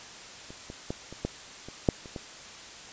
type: clicks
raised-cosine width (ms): 2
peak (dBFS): -30 / -26 / -18 / -28 / -15 / -28 / -7 / -30 / -22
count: 9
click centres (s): 0.505 / 0.701 / 0.905 / 1.126 / 1.25 / 1.686 / 1.888 / 2.058 / 2.162
effects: white hiss -45 dBFS RMS until 2.92 s + resampled to 16000 Hz